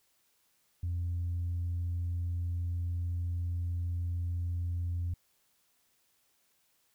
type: tone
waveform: sine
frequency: 86.8 Hz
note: F2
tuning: 10 cents flat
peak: -29 dBFS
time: 0.83-5.14 s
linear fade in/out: 5 ms
effects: tanh soft clip ceiling -28 dBFS + white hiss -72 dBFS RMS until 6.94 s